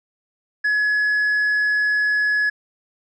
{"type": "tone with tanh clipping", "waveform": "sine", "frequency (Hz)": 1693, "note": "G#6", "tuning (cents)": 33, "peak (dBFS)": -17, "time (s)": [0.64, 2.5], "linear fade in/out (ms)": 10, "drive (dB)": 2, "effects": []}